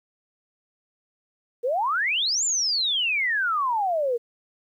sine exponential two-way sweep, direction up then down, 455.4 to 7450 to 455.4 Hz, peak -21 dBFS, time 1.63-4.18 s, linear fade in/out 20 ms, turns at 2.44 s, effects 10-bit

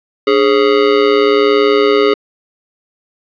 square tone with amplitude modulation, 415.3 Hz, G#4, in tune, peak -5 dBFS, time 0.27-2.14 s, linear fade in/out 5 ms, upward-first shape sine, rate 121 Hz, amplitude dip 85%, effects resampled to 11025 Hz + 7-bit

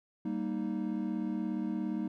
triangle chord, Eb major, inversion first, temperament equal, 196 / 233.1 / 311.1 Hz, G3 / Bb3 / Eb4, 0 / 0 / 0 cents, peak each -34 dBFS, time 0.25-2.08 s, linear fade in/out 5 ms, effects none

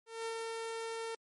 sawtooth tone with ADSR envelope, 453.8 Hz, A#4, 47 cents flat, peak -32 dBFS, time 0.06-1.15 s, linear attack 200 ms, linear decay 77 ms, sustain -2 dB, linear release 4 ms, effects MP3 48 kbps

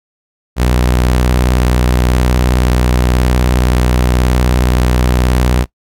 sawtooth tone with vibrato, 61.74 Hz, B1, in tune, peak -5 dBFS, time 0.56-5.66 s, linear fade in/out 50 ms, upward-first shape square, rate 19 Hz, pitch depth 120 cents each way, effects noise-tail reverb RT60 0.1 s tail -22 dB re dry + AAC 64 kbps

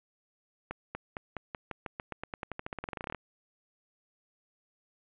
accelerating click train, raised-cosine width 0.5 ms, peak -21 dBFS, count 27, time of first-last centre 0.71-3.147 s, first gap 240 ms, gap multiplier 0.91, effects resampled to 8000 Hz + 9-bit

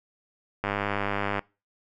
click train, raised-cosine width 0.5 ms, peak -12 dBFS, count 77, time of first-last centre 0.64-1.392 s, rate 101 Hz, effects noise-tail reverb RT60 0.3 s tail -24 dB re dry

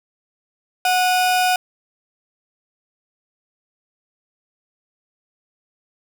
35% pulse tone pair together, 733.4 / 2467 Hz, F#5 / D#7, -15 / -15 cents, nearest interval octave + major sixth, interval 2100 cents, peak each -14 / -22 dBFS, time 0.85-1.56 s, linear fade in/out 2 ms, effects none

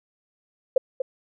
sine tone with echo, 523 Hz, C5, 1 cent flat, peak -13 dBFS, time 0.76-0.78 s, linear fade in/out 5 ms, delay 240 ms, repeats 1, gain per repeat -8 dB, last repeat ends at 1.02 s, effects none

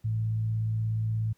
sine tone with frequency modulation, 110 Hz, A2, in tune, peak -25 dBFS, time 0.04-1.33 s, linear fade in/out 10 ms, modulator 56.8 Hz, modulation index 0.25, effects pink hiss -69 dBFS RMS until 1.37 s + high-pass 60 Hz 12 dB/octave

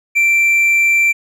triangle tone, 2349 Hz, D7, in tune, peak -8 dBFS, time 0.15-1.13 s, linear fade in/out 20 ms, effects none

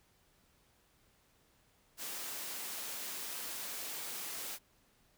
white high-pass noise, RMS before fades -42 dBFS, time 1.97-4.59 s, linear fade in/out 50 ms, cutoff 220 Hz, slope 12 dB/octave, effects pink hiss -70 dBFS RMS until 5.17 s

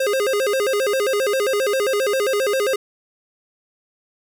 square tone with vibrato, 467.1 Hz, A#4, 3 cents sharp, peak -18 dBFS, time 0-2.76 s, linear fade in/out 5 ms, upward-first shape square, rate 7.5 Hz, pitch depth 220 cents each way, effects none

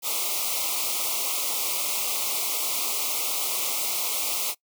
white band-stop noise, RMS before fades -27 dBFS, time 0.02-4.55 s, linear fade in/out 50 ms, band 1300 to 2100 Hz, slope 96 dB/octave, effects noise-tail reverb RT60 0.1 s tail -22 dB re dry + high-pass 400 Hz 12 dB/octave

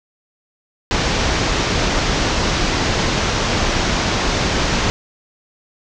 pink low-pass noise, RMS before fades -18 dBFS, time 0.91-4.9 s, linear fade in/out 0 ms, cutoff 6600 Hz, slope 48 dB/octave, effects none

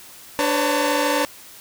sawtooth tone cluster, 293.2 / 506 / 559 / 899 Hz, D4 / B4 / C#5 / A5, -3 / +42 / +14 / +37 cents, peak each -20 dBFS, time 0.39-1.25 s, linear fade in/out 0 ms, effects white hiss -43 dBFS RMS until 1.6 s

